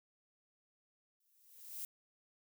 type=noise with exponential growth; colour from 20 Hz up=violet; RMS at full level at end=-41 dBFS; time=1.2-1.85 s; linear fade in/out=2 ms; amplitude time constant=140 ms; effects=none